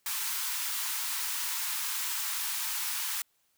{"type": "high-pass noise", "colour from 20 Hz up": "white", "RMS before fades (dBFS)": -33, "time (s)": [0.06, 3.22], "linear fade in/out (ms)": 2, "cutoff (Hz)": 840, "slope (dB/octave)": 96, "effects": ["white hiss -72 dBFS RMS until 3.57 s"]}